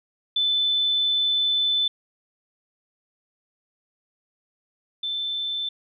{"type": "tone pair in turn", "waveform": "sine", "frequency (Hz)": [3515, 3535], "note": ["A7", "A7"], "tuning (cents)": [-2, 7], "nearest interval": "unison", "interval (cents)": 9, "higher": "second", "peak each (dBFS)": [-19, -25], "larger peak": "first", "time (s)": [[0.36, 1.88], [5.03, 5.69]], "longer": "first", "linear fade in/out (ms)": 5, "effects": []}